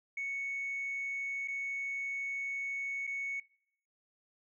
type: tone with dropouts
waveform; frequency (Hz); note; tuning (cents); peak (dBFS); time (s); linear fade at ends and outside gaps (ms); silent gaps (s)
sine; 2217; C#7; 0; -33; 0.17-3.4; 5; 1.476-1.482 / 3.069-3.074
effects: noise-tail reverb RT60 0.7 s tail -24 dB re dry + tanh soft clip ceiling -31 dBFS